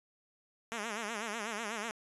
5% pulse tone with vibrato, 218.8 Hz, A3, 9 cents flat, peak -25 dBFS, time 0.72-1.91 s, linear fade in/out 0 ms, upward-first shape sine, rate 8.1 Hz, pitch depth 130 cents each way, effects resampled to 24000 Hz

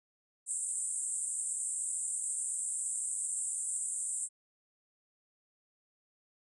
white band-pass noise, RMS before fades -36 dBFS, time 0.46-4.29 s, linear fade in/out 50 ms, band 7600 to 9200 Hz, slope 96 dB/octave, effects none

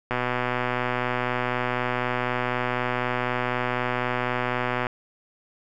click train, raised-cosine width 0.5 ms, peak -10 dBFS, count 591, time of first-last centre 0.11-4.868 s, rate 124 Hz, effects none

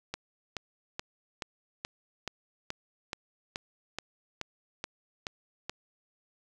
click train, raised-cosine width 0.2 ms, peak -17 dBFS, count 14, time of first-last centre 0.14-5.696 s, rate 2.34 Hz, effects none

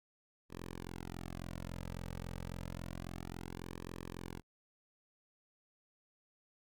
sawtooth tone with flanger, 43.65 Hz, F1, in tune, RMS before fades -45 dBFS, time 0.49-4.42 s, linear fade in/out 50 ms, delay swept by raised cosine 1.4 to 2.9 ms, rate 0.29 Hz, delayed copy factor -0.95, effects Opus 48 kbps

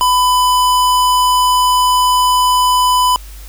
square tone, 1000 Hz, B5, 21 cents sharp, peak -10 dBFS, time 0.01-3.16 s, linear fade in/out 0 ms, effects added 50 Hz sine -30 dBFS peak until 3.48 s + white hiss -40 dBFS RMS until 3.48 s

